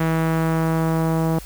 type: tone with low-pass filter sweep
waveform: sawtooth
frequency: 162.2 Hz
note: E3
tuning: 28 cents flat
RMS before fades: -20 dBFS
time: 0-1.39 s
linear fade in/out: 5 ms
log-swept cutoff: 2000 to 900 Hz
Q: 1.1
effects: added 50 Hz sine -37 dBFS peak until 1.45 s + white hiss -42 dBFS RMS until 1.45 s